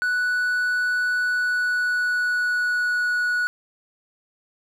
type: tone with pitch glide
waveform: triangle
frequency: 1480 to 1465.5 Hz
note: F#6 to F#6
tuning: 0 to -17 cents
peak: -18 dBFS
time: 0.02-3.47 s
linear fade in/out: 0 ms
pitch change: -17 cents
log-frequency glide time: 1.2-3.09 s
effects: none